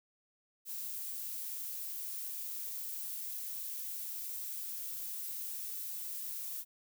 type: noise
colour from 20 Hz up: violet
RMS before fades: -41 dBFS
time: 0.65-6.65 s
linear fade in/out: 50 ms
effects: none